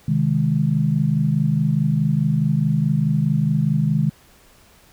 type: chord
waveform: sine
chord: Ab major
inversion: first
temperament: equal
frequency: 130.81 / 155.56 / 207.7 Hz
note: C3 / Eb3 / Ab3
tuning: 0 / 0 / 0 cents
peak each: -22 / -18 / -22 dBFS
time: 0.08-4.1 s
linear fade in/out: 5 ms
effects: pink hiss -52 dBFS RMS until 4.92 s